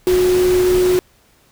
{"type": "tone in noise", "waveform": "sine", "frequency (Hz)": 364.5, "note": "F#4", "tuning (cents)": -26, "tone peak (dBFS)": -11, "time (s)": [0.07, 0.99], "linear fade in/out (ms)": 0, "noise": "pink", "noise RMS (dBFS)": -25, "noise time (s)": [0.07, 0.99], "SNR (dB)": 11, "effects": ["pink hiss -54 dBFS RMS until 1.51 s"]}